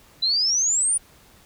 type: exponential sweep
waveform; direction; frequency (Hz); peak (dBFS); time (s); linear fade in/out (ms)
sine; up; 3951 to 9630; -18; 0.22-0.98; 10
effects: pink hiss -53 dBFS RMS until 1.45 s